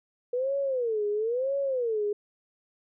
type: tone with vibrato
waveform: sine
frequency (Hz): 480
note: B4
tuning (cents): -49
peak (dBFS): -25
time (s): 0.33-2.13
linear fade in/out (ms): 5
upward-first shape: sine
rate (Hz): 1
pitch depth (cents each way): 260
effects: none